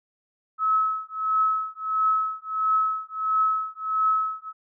sine tone with tremolo, 1291 Hz, E6, 37 cents flat, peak -17 dBFS, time 0.58-4.53 s, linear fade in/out 50 ms, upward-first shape triangle, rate 1.5 Hz, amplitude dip 100%, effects none

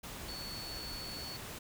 sine tone in noise, 4435 Hz, C#8, in tune, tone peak -43 dBFS, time 0.28-1.37 s, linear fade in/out 10 ms, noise pink, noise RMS -45 dBFS, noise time 0.03-1.59 s, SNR -1 dB, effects none

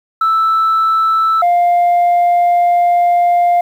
sine tone pair in turn, 1318.5 / 701.1 Hz, E6 / F5, 0 / +7 cents, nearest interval major seventh, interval 1093 cents, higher first, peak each -8 / -6 dBFS, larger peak second, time 0.21-1.42 / 1.42-3.61 s, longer second, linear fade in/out 5 ms, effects tanh soft clip ceiling -7 dBFS + 7-bit

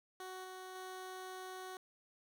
15% pulse tone with level steps, 372.5 Hz, F#4, 12 cents sharp, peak -39 / -41 / -39 dBFS, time 0.2-1.77 s, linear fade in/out 2 ms, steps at 0.44 / 0.75 s, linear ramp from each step 5 ms, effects none

